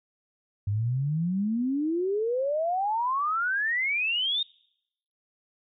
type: exponential sweep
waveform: sine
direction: up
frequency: 98 to 3729 Hz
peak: -24 dBFS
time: 0.67-4.43 s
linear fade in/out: 5 ms
effects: noise-tail reverb RT60 0.8 s tail -26 dB re dry